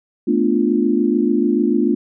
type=chord; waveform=sine; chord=B half-diminished seventh; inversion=third; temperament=equal; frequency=220 / 246.9 / 293.7 / 349.2 Hz; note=A3 / B3 / D4 / F4; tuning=0 / 0 / 0 / 0 cents; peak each=-19 dBFS; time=0.27-1.95 s; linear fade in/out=10 ms; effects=none